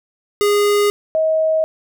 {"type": "tone pair in turn", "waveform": ["square", "sine"], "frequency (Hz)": [411.2, 634.6], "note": ["G#4", "D#5"], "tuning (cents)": [-17, 34], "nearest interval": "minor sixth", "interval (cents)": 751, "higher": "second", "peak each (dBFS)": -13, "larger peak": "neither", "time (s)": [[0.41, 0.9], [1.15, 1.64]], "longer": "neither", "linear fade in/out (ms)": 0, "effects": []}